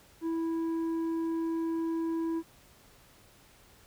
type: tone with tanh clipping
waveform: sine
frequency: 328.5 Hz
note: E4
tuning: 6 cents flat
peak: -30 dBFS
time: 0.21-2.43 s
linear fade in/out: 50 ms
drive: 6 dB
effects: pink hiss -59 dBFS RMS until 3.86 s